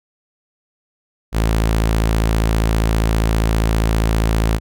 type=tone; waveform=sawtooth; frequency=55 Hz; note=A1; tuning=in tune; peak=-10 dBFS; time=1.32-4.6 s; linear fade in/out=50 ms; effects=none